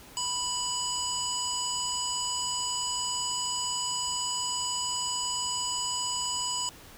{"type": "harmonic tone", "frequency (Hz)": 987.8, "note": "B5", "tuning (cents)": 0, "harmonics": [1, 3, 5, 7, 8], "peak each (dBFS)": [-35, -35, -35, -35, -35], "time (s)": [0.17, 6.69], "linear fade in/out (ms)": 0, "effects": ["pink hiss -50 dBFS RMS until 6.97 s"]}